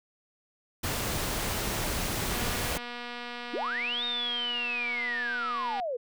pink noise, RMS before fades -31 dBFS, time 0.83-2.78 s, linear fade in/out 10 ms
click train, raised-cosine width 0.3 ms, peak -23 dBFS, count 842, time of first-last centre 2.31-5.8 s, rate 241 Hz
sine linear two-way sweep, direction up then down, 233.1 to 3729 to 457.1 Hz, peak -29 dBFS, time 3.53-5.97 s, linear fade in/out 10 ms, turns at 4.04 s
effects none

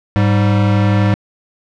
square tone pair together, 103.83 / 196 Hz, G#2 / G3, 0 / 0 cents, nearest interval major seventh, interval 1100 cents, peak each -12 / -17 dBFS, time 0.16-1.14 s, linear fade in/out 0 ms, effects low-pass 3000 Hz 12 dB/octave

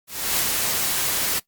white noise with ADSR envelope, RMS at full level -21 dBFS, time 0.07-1.4 s, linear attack 310 ms, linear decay 55 ms, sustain -2 dB, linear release 17 ms, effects noise-tail reverb RT60 0.1 s tail -18 dB re dry + Opus 48 kbps

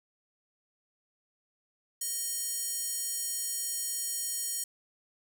square tone with high-pass filter, 622.3 Hz, D#5, in tune, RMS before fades -34 dBFS, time 2.01-4.64 s, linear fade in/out 5 ms, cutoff 7800 Hz, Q 1.9, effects none

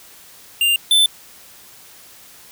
square tone pair in turn, 2794 / 3528 Hz, F7 / A7, 0 / +4 cents, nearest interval major third, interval 404 cents, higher second, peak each -14 / -11 dBFS, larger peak second, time 0.61-0.76 / 0.91-1.06 s, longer neither, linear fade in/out 2 ms, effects white hiss -44 dBFS RMS until 2.51 s

